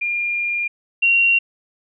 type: tone pair in turn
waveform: sine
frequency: 2407 / 2751 Hz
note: D7 / F7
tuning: +42 / -27 cents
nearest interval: major second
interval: 231 cents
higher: second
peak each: -19 / -12 dBFS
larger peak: second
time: 0.01-0.68 / 1.02-1.39 s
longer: first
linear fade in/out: 10 ms
effects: none